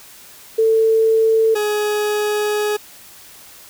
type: tone pair in turn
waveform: sine / 40% pulse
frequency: 445.5 / 419.4 Hz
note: A4 / G#4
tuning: +22 / +17 cents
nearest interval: minor second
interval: 105 cents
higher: first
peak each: -11 / -16 dBFS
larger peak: first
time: 0.58-1.55 / 1.55-2.77 s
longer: second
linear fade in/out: 10 ms
effects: white hiss -42 dBFS RMS until 3.69 s